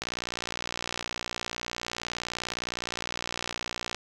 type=click train; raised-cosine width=0.2 ms; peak=-14 dBFS; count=235; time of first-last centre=0.02-3.946 s; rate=59.6 Hz; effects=none